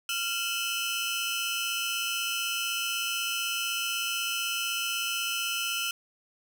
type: tone cluster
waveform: sawtooth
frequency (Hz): 1387 / 2600 / 2992 / 3108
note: F6 / E7 / F#7 / G7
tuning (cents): -12 / -24 / +19 / -16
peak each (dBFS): -31 / -30 / -30 / -35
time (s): 0.09-5.91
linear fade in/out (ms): 2
effects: 10-bit